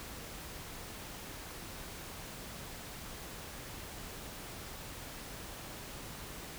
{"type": "silence", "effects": ["pink hiss -46 dBFS RMS until 6.58 s"]}